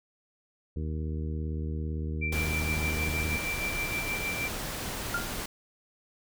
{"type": "harmonic tone", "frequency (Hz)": 77.78, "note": "D#2", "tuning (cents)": 0, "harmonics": [1, 2, 3, 4, 5, 6], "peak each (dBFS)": [-31, -37, -41, -43, -45, -47], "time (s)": [0.76, 3.37], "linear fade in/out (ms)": 5}
{"type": "tone with tremolo", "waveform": "sine", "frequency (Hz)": 2349, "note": "D7", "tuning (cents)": 0, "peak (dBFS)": -29, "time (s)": [2.21, 4.49], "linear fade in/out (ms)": 20, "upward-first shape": "sine", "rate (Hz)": 6.4, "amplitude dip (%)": 55}
{"type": "noise", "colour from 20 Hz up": "pink", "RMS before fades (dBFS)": -35, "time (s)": [2.32, 5.46], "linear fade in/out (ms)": 5}
{"type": "tone with exponential decay", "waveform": "sine", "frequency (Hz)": 1403, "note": "F6", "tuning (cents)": 8, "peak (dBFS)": -24, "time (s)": [5.14, 5.32], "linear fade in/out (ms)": 5, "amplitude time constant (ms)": 38}
{"effects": []}